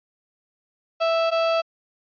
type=tone pair in turn; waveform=35% pulse; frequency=659 / 659 Hz; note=E5 / E5; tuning=-1 / -1 cents; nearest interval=unison; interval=0 cents; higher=neither; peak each=-17 / -17 dBFS; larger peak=neither; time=1-1.31 / 1.31-1.62 s; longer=neither; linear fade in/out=20 ms; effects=resampled to 11025 Hz